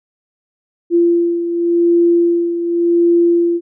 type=beating tone pair; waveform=sine; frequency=342.5 / 343.39 Hz; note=F4 / F4; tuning=-34 / -29 cents; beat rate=0.89 Hz; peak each=-11 / -18 dBFS; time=0.9-3.61 s; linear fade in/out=50 ms; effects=none